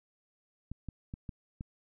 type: clicks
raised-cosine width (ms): 5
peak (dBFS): -27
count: 5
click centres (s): 0.716 / 0.887 / 1.139 / 1.292 / 1.609
effects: none